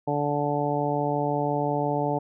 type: harmonic tone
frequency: 145.6 Hz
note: D3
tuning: 15 cents flat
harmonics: 1 / 2 / 3 / 4 / 5 / 6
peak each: -30 / -30 / -30 / -30 / -30 / -30 dBFS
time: 0.07-2.19 s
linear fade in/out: 10 ms
effects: none